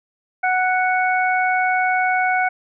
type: harmonic tone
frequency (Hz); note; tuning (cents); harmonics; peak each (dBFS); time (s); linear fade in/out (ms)
740; F#5; 0; 1 / 2 / 3; -18 / -21 / -23; 0.43-2.49; 10
effects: none